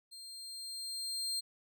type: tone with level ramp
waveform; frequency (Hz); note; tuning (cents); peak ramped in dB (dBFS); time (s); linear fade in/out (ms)
30% pulse; 4200; C8; +6; -45 to -30; 0.11-1.41; 20
effects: none